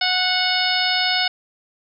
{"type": "harmonic tone with a mistuned harmonic", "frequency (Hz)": 733, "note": "F#5", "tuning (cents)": -16, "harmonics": [1, 2, 3, 4, 5, 6, 7], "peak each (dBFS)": [-25, -25, -25, -25, -25, -25, -25], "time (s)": [0.01, 1.28], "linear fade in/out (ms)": 5, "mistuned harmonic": 2, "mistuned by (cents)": 16, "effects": []}